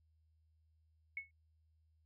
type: tone with exponential decay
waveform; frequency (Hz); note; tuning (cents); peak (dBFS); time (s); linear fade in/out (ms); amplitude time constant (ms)
sine; 2199; C#7; -14; -36; 1.17-1.31; 2; 29
effects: added 79 Hz sine -70 dBFS peak until 2.05 s